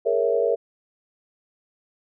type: chord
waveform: sine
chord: A# half-diminished seventh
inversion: third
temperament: equal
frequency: 415.3 / 466.2 / 554.4 / 659.3 Hz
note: G#4 / A#4 / C#5 / E5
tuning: 0 / 0 / 0 / 0 cents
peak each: -26 / -21 / -25 / -26 dBFS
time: 0.05-0.56 s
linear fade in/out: 20 ms
effects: none